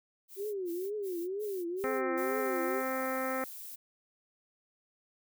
violet noise bursts, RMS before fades -49 dBFS, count 5, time 0.28-2.02 s, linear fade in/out 50 ms, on 260 ms, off 110 ms
sine tone with vibrato, 380 Hz, F#4, 46 cents sharp, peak -33 dBFS, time 0.36-2.83 s, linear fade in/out 50 ms, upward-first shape triangle, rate 2.1 Hz, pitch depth 220 cents each way
harmonic tone, 261.6 Hz, C4, in tune, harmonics 1 / 2 / 3 / 4 / 5 / 6 / 7 / 8 / 9, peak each -38 / -35 / -41 / -45 / -38 / -47 / -42 / -46 / -51 dBFS, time 1.84-3.44 s, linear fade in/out 0 ms
violet noise, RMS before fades -45 dBFS, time 2.17-3.76 s, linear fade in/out 10 ms
effects none

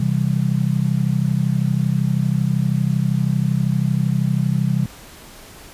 sine chord, C major, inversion none, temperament just, 130.81 / 163.52 / 196.22 Hz, C3 / E3 / G3, 0 / -14 / +2 cents, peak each -19 / -20 / -22 dBFS, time 0-4.86 s, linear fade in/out 5 ms, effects pink hiss -41 dBFS RMS until 5.73 s + resampled to 32000 Hz

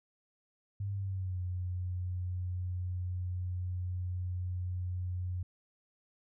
sine tone with pitch glide, 99.7 to 90.38 Hz, G2 to F#2, +30 to -40 cents, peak -33 dBFS, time 0.8-5.43 s, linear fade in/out 5 ms, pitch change -170 cents, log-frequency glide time 0.92-1.39 s, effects none

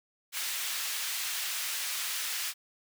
pink high-pass noise, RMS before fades -34 dBFS, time 0.32-2.54 s, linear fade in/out 50 ms, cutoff 2100 Hz, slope 12 dB/octave, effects none

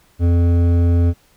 sine tone with hard clipping, 86 Hz, F2, 26 cents flat, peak -13 dBFS, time 0.19-1.14 s, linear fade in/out 50 ms, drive 11 dB, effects pink hiss -55 dBFS RMS until 1.36 s

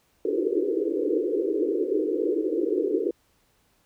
pink band-pass noise, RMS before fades -25 dBFS, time 0.25-3.11 s, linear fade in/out 5 ms, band 300 to 490 Hz, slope 96 dB/octave, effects pink hiss -66 dBFS RMS until 3.85 s

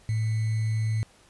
sine tone with sample-and-hold, 110 Hz, A2, in tune, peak -23 dBFS, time 0.09-1.03 s, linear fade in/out 0 ms, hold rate 2100 Hz, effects pink hiss -57 dBFS RMS until 1.29 s + resampled to 24000 Hz

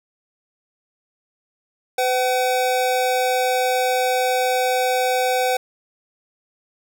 square tone pair together, 506 / 758.7 Hz, B4 / F#5, +42 / +43 cents, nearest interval perfect fifth, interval 701 cents, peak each -21 / -21 dBFS, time 1.98-5.57 s, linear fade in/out 5 ms, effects none

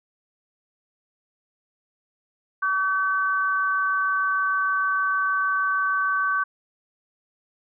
sine tone pair together, 1143.5 / 1530 Hz, D6 / G6, -47 / -42 cents, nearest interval perfect fourth, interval 505 cents, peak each -23 dBFS, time 2.62-6.44 s, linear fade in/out 10 ms, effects none

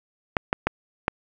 clicks, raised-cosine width 0.5 ms, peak -5 dBFS, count 4, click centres 0.368 / 0.529 / 0.67 / 1.081 s, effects none

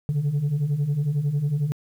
sine beating tone pair, 137.6 / 148.6 Hz, C#3 / D3, -12 / +21 cents, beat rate 11 Hz, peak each -25 / -20 dBFS, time 0.09-1.72 s, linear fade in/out 0 ms, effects tanh soft clip ceiling -18 dBFS + 9-bit

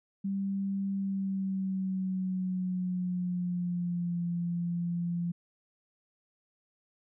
sine tone with pitch glide, 196 to 172.61 Hz, G3 to F3, 0 to -20 cents, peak -29 dBFS, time 0.24-5.32 s, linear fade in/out 10 ms, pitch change -220 cents, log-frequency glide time 0.94-4.23 s, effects none

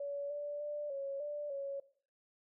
sine tone with pitch steps, 568 / 583 / 590 / 552 / 588 / 555 Hz, C#5 / D5 / D5 / C#5 / D5 / C#5, +42 / -13 / +8 / -7 / +2 / +2 cents, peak -37 dBFS, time 0-1.8 s, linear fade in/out 5 ms, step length 300 ms, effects noise-tail reverb RT60 0.5 s tail -17 dB re dry

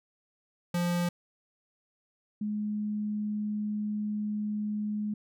square / sine tone pair in turn, 174.61 / 210.2 Hz, F3 / G#3, 0 / +21 cents, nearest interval minor third, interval 321 cents, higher second, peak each -27 / -29 dBFS, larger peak first, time 0.74-1.09 / 2.41-5.14 s, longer second, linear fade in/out 5 ms, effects none

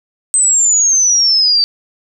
sine exponential sweep, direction down, 8270 to 4600 Hz, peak -8 dBFS, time 0.34-1.64 s, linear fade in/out 0 ms, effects none

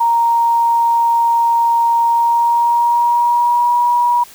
sine tone with pitch glide, 932.3 to 962.4 Hz, A#5 to B5, 0 to -45 cents, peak -10 dBFS, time 0-4.24 s, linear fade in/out 10 ms, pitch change +55 cents, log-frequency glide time 2.08-3.76 s, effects white hiss -40 dBFS RMS until 4.34 s

